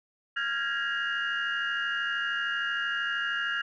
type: tone cluster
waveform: sine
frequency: 1391 / 1585 / 1658 / 1886 / 2836 Hz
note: F6 / G6 / G#6 / A#6 / F7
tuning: -7 / +19 / -3 / +20 / +26 cents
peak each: -32 / -38 / -30 / -39 / -35 dBFS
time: 0.36-3.62 s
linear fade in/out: 10 ms
effects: tanh soft clip ceiling -19 dBFS